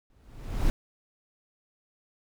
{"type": "noise with exponential growth", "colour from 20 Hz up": "brown", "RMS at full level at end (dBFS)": -22, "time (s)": [0.1, 0.7], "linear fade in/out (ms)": 0, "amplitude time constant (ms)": 130, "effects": []}